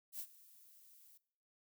violet noise with ADSR envelope, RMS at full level -43 dBFS, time 0.12-1.18 s, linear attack 77 ms, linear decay 62 ms, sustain -20 dB, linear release 10 ms, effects noise-tail reverb RT60 0.6 s tail -20 dB re dry

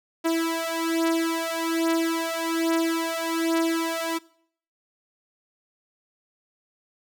sawtooth beating tone pair, 328.6 / 329.8 Hz, E4 / E4, -5 / +1 cents, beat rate 1.2 Hz, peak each -22 dBFS, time 0.24-4.19 s, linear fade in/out 20 ms, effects noise-tail reverb RT60 0.6 s tail -22 dB re dry

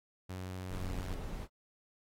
sawtooth tone with vibrato, 92.5 Hz, F#2, in tune, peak -36 dBFS, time 0.29-1.15 s, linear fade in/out 10 ms, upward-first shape square, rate 16 Hz, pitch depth 9 cents each way
brown noise, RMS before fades -40 dBFS, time 0.69-1.48 s, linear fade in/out 50 ms
effects AAC 48 kbps

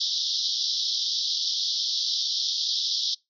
white band-pass noise, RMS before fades -27 dBFS, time 0-3.15 s, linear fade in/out 10 ms, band 3300 to 5600 Hz, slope 96 dB/octave, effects noise-tail reverb RT60 0.2 s tail -24 dB re dry

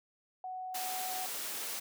sine tone, 743 Hz, F#5, 7 cents sharp, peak -38 dBFS, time 0.44-1.26 s, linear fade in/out 2 ms
white high-pass noise, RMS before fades -39 dBFS, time 0.74-1.8 s, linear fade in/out 10 ms, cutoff 260 Hz, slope 12 dB/octave
effects none

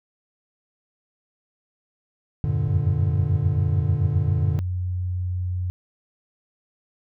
triangle chord, E half-diminished seventh, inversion none, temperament equal, 82.41 / 98 / 116.54 / 146.83 Hz, E2 / G2 / Bb2 / D3, 0 / 0 / 0 / 0 cents, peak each -28 / -23 / -24 / -22 dBFS, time 2.44-4.59 s, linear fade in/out 0 ms
sine tone with pitch glide, 91.2 to 90.47 Hz, F#2 to F#2, -24 to -38 cents, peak -23 dBFS, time 2.68-5.7 s, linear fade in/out 0 ms, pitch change -14 cents, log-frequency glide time 2.79-5.59 s
effects none

